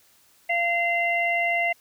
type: harmonic tone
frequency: 689 Hz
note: F5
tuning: 24 cents flat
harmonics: 1 / 3 / 4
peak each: -25 / -23 / -31 dBFS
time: 0.49-1.73 s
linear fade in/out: 10 ms
effects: white hiss -59 dBFS RMS until 1.8 s